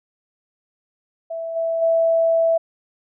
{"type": "tone with level steps", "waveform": "sine", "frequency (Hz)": 659.3, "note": "E5", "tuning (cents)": 0, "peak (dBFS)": [-25, -19, -14], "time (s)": [1.3, 2.58], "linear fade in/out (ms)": 10, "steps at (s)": [1.55, 1.81], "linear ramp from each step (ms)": 20, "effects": []}